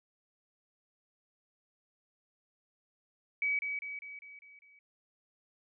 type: tone with echo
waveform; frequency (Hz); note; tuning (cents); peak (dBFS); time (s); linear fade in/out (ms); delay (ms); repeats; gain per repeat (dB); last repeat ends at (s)
sine; 2276; C#7; +45; -28; 3.42-3.59; 2; 200; 6; -5; 4.79
effects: none